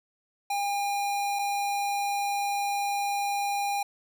square tone pair in turn, 807 / 807 Hz, G#5 / G#5, -50 / -50 cents, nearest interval unison, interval 0 cents, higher neither, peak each -27 dBFS, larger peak neither, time 0.5-1.39 / 1.39-3.83 s, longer second, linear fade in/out 5 ms, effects none

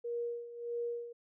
sine tone with tremolo, 473.5 Hz, A#4, 27 cents sharp, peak -33 dBFS, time 0.04-1.13 s, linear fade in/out 10 ms, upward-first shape sine, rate 1.6 Hz, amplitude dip 75%, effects none

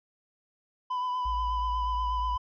triangle tone with vibrato, 1000 Hz, B5, 21 cents sharp, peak -26 dBFS, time 0.9-2.38 s, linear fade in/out 10 ms, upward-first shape triangle, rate 8.3 Hz, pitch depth 26 cents each way
sine tone, 55.6 Hz, A1, 19 cents sharp, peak -31 dBFS, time 1.25-2.37 s, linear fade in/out 10 ms
effects resampled to 11025 Hz

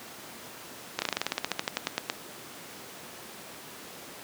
slowing click train, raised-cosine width 0.2 ms, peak -9 dBFS, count 18, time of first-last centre 0.99-2.099 s, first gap 30 ms, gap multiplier 1.09, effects pink hiss -44 dBFS RMS until 4.23 s + high-pass 200 Hz 12 dB/octave

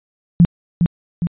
sine tone with echo, 171.6 Hz, F3, 30 cents flat, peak -5 dBFS, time 0.4-0.45 s, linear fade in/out 0 ms, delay 410 ms, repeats 2, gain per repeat -5 dB, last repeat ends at 1.27 s, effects resampled to 8000 Hz

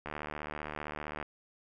click train, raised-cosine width 0.5 ms, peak -23 dBFS, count 89, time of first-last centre 0.06-1.227 s, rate 75.4 Hz, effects none

